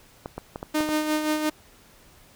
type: clicks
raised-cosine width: 1 ms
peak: -18 dBFS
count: 6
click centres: 0.259 / 0.38 / 0.559 / 0.629 / 0.806 / 0.89 s
type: tone with tremolo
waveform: sawtooth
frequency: 306.5 Hz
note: D#4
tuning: 26 cents flat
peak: -17 dBFS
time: 0.74-1.5 s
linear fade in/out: 10 ms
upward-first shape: sine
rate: 5.7 Hz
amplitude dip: 50%
effects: pink hiss -54 dBFS RMS until 2.35 s